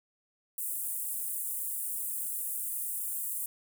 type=high-pass noise; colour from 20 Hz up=pink; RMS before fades=-35 dBFS; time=0.58-3.46 s; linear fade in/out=2 ms; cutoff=8600 Hz; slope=48 dB/octave; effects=none